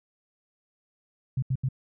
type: tone bursts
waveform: sine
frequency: 130.81 Hz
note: C3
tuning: in tune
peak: -23 dBFS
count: 3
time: 1.37-1.688 s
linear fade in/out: 5 ms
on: 54 ms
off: 78 ms
effects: none